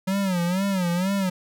square tone with vibrato, 185 Hz, F#3, in tune, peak -22 dBFS, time 0.07-1.3 s, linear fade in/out 10 ms, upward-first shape sine, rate 2.1 Hz, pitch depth 130 cents each way, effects none

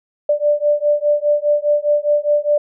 sine beating tone pair, 587.3 / 592.2 Hz, D5 / D5, 0 / +14 cents, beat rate 4.9 Hz, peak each -16 dBFS, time 0.29-2.58 s, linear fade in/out 5 ms, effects none

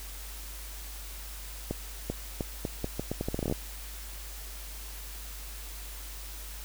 accelerating click train, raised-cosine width 2 ms, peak -17 dBFS, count 17, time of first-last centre 1.71-3.524 s, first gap 390 ms, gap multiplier 0.79, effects added 50 Hz sine -41 dBFS peak until 6.64 s + white hiss -45 dBFS RMS until 6.64 s

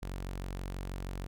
sawtooth tone, 46.25 Hz, F#1, in tune, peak -33 dBFS, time 0.02-1.27 s, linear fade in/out 10 ms, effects none

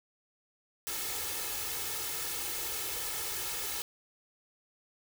white noise with comb filter, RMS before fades -36 dBFS, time 0.87-3.82 s, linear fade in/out 0 ms, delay 2.3 ms, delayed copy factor +0.7, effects none

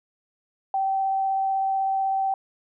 sine tone with vibrato, 774 Hz, G5, 22 cents flat, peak -21 dBFS, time 0.74-2.34 s, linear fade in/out 2 ms, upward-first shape triangle, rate 16 Hz, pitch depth 9 cents each way, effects none

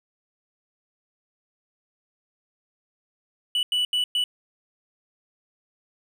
triangle tone bursts at uneven times, 2960 Hz, F#7, in tune, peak -19 dBFS, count 4, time 3.55-3.63 / 3.72-3.85 / 3.93-4.04 / 4.15-4.24 s, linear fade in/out 2 ms, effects none

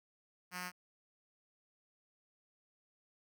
5% pulse tone with notch filter, 180.4 Hz, F#3, 44 cents flat, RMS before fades -43 dBFS, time 0.51-0.72 s, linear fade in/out 50 ms, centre 440 Hz, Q 0.51, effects none

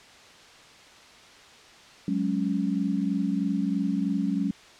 sine chord, F# suspended second, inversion none, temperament just, 185 / 208.1 / 277.5 Hz, F#3 / G#3 / C#4, 0 / +4 / +2 cents, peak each -28 dBFS, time 2.08-4.51 s, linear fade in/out 2 ms, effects white hiss -50 dBFS RMS until 4.79 s + low-pass 5000 Hz 12 dB/octave

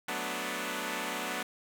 5% pulse chord, B minor seventh, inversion second, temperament equal, 185 / 220 / 246.9 / 293.7 Hz, F#3 / A3 / B3 / D4, 0 / 0 / 0 / 0 cents, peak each -29 / -29 / -26 / -27 dBFS, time 0.08-1.43 s, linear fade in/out 5 ms, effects none

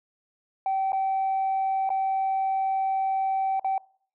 sine tone with dropouts, 771 Hz, G5, 29 cents flat, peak -21 dBFS, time 0.66-3.78 s, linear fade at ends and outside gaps 2 ms, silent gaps 0.921-0.93 / 1.892-1.902 / 3.596-3.645 s, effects noise-tail reverb RT60 0.5 s tail -23 dB re dry + tanh soft clip ceiling -20 dBFS

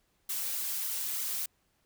blue noise with flanger, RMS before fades -34 dBFS, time 0.29-1.46 s, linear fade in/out 5 ms, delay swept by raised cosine 1.1 to 6.3 ms, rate 3.3 Hz, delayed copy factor -0.7, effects pink hiss -73 dBFS RMS until 1.85 s

